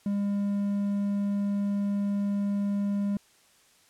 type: tone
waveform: triangle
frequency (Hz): 201.7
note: G3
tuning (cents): +50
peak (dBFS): -23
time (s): 0.06-3.17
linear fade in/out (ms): 2
effects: white hiss -61 dBFS RMS until 3.89 s + low-pass 10000 Hz 12 dB/octave